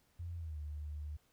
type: tone with pitch glide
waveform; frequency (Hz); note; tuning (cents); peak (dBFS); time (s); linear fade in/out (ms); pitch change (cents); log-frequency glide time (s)
sine; 85.8 to 74.69; F2 to D2; -30 to +30; -40; 0.19-1.17; 10; -240; 0.36-0.58
effects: pink hiss -73 dBFS RMS until 1.32 s